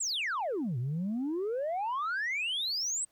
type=exponential two-way sweep; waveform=sine; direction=down then up; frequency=8300 to 116 to 8300 Hz; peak=-28 dBFS; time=0-3.05 s; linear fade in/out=10 ms; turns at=0.78 s; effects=tanh soft clip ceiling -28 dBFS + pink hiss -71 dBFS RMS until 3.11 s